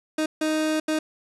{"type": "tone bursts at uneven times", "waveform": "30% pulse", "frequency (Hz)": 311.1, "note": "D#4", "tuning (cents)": 0, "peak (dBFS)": -19, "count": 3, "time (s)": [[0.18, 0.26], [0.41, 0.8], [0.88, 0.99]], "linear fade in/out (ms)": 5, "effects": ["resampled to 24000 Hz", "8-bit"]}